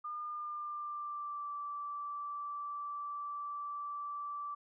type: tone with pitch glide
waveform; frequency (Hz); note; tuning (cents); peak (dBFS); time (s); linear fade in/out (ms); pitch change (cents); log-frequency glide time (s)
sine; 1209 to 1163.8; D6 to D6; +50 to -16; -38; 0.04-4.55; 10; -66; 0.26-1.52
effects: none